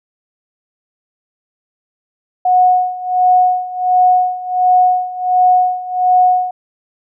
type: tone with tremolo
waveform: sine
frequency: 731 Hz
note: F#5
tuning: 21 cents flat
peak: -6 dBFS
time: 2.45-6.51 s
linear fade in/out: 5 ms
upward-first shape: sine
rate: 1.4 Hz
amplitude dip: 85%
effects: none